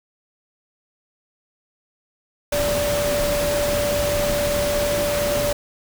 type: tone in noise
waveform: sine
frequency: 582 Hz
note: D5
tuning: 16 cents flat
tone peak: -20 dBFS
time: 2.52-5.53 s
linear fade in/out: 5 ms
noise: pink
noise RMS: -25 dBFS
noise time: 2.52-5.53 s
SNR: +2 dB
effects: none